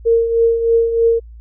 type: tone with tremolo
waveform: sine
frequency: 460.5 Hz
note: A#4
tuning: 21 cents flat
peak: -8 dBFS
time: 0.05-1.2 s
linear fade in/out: 20 ms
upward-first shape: triangle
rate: 3.2 Hz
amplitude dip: 65%
effects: added 57 Hz sine -34 dBFS peak until 1.4 s